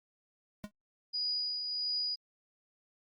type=tone with exponential decay; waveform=square; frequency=207.8 Hz; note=G#3; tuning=1 cent sharp; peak=-35 dBFS; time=0.64-0.71 s; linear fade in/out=0 ms; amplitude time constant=15 ms
type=tone with tremolo; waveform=sine; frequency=4914 Hz; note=D#8; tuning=22 cents flat; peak=-30 dBFS; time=1.13-2.16 s; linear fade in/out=20 ms; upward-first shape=triangle; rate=1.5 Hz; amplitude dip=45%
effects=Opus 48 kbps